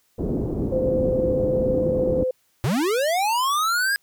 white low-pass noise, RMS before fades -25 dBFS, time 0.18-2.24 s, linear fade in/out 10 ms, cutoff 420 Hz, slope 24 dB/octave
sine tone with pitch glide, 516 to 512.1 Hz, C5 to C5, -24 to -37 cents, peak -20 dBFS, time 0.72-2.31 s, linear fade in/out 5 ms, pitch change -13 cents, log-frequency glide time 0.88-1.92 s
square linear sweep, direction up, 103.6 to 1661.2 Hz, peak -20 dBFS, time 2.64-3.96 s, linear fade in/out 0 ms
effects white hiss -65 dBFS RMS until 4.02 s

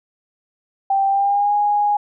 sine tone with pitch glide, 784 to 825.8 Hz, G5 to G#5, 0 to -10 cents, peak -14 dBFS, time 0.9-1.97 s, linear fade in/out 5 ms, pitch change +90 cents, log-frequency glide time 1.07-1.54 s, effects none

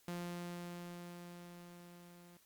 sawtooth tone with level ramp, 174.61 Hz, F3, in tune, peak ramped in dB -36 to -54 dBFS, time 0.08-2.37 s, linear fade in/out 2 ms, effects white hiss -69 dBFS RMS until 2.45 s + Opus 48 kbps

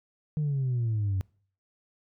sine exponential sweep, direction down, 154.8 to 92.9 Hz, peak -23 dBFS, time 0.37-1.21 s, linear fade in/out 0 ms, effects noise-tail reverb RT60 0.5 s tail -26 dB re dry + tanh soft clip ceiling -23 dBFS

